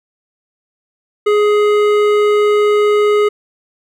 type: tone with hard clipping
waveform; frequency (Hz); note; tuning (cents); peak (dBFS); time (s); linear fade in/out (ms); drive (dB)
triangle; 417.6; G#4; +10; -11; 1.26-3.29; 10; 16
effects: none